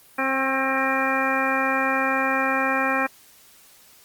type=harmonic tone with a mistuned harmonic; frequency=266 Hz; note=C4; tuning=29 cents sharp; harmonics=1 / 2 / 3 / 4 / 5 / 6 / 7 / 9; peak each=-28 / -28 / -28 / -28 / -28 / -28 / -28 / -28 dBFS; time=0.18-3.07 s; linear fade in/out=10 ms; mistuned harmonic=4; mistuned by=+22 cents; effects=white hiss -52 dBFS RMS until 4.04 s + Opus 32 kbps